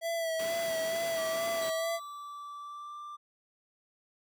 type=tone with vibrato; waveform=square; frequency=659.3 Hz; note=E5; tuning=in tune; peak=-31 dBFS; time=0.01-2 s; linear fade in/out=50 ms; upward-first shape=sine; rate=2.2 Hz; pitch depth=31 cents each way
type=noise; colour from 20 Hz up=pink; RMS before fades=-41 dBFS; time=0.39-1.7 s; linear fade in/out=5 ms
type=tone with pitch glide; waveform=triangle; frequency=1163 to 1182.6 Hz; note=D6 to D6; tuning=-17 to +12 cents; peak=-39 dBFS; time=1.17-3.17 s; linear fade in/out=20 ms; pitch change=+29 cents; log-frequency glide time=2.59-2.97 s
type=tone with exponential decay; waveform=25% pulse; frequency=3951 Hz; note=B7; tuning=in tune; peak=-38 dBFS; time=1.62-3 s; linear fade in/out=1 ms; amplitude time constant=300 ms
effects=high-pass 200 Hz 12 dB/octave